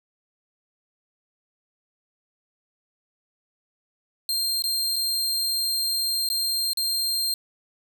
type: tone with dropouts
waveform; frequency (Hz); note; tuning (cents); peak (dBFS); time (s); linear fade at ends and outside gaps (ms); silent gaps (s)
sawtooth; 4186; C8; 0; -20; 4.29-7.34; 1; 4.622-4.639 / 4.959-4.963 / 6.289-6.3 / 6.733-6.772
effects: none